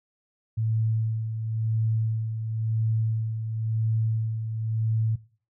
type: tone with tremolo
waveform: sine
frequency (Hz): 111.2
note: A2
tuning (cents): +19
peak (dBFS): -21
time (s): 0.57-5.16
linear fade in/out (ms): 10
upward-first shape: sine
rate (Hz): 0.96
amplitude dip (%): 55
effects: noise-tail reverb RT60 0.4 s tail -19 dB re dry